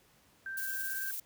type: tone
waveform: sine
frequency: 1568 Hz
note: G6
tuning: in tune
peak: -37 dBFS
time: 0.46-1.11 s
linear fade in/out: 2 ms
type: noise with tremolo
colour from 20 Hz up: violet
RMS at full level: -37 dBFS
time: 0.57-1.2 s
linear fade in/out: 5 ms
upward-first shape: triangle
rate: 18 Hz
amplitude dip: 35%
effects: pink hiss -65 dBFS RMS until 1.25 s + high-pass 60 Hz 12 dB/octave